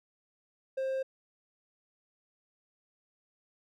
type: tone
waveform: triangle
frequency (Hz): 530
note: C5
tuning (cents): +22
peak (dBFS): -28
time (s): 0.77-1.03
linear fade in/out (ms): 10
effects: none